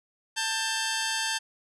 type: tone pair together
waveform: 10% pulse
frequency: 888 / 1583.7 Hz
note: A5 / G6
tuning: +16 / +17 cents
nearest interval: minor seventh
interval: 1001 cents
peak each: -21 / -21 dBFS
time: 0.36-1.39 s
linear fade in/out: 20 ms
effects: resampled to 24000 Hz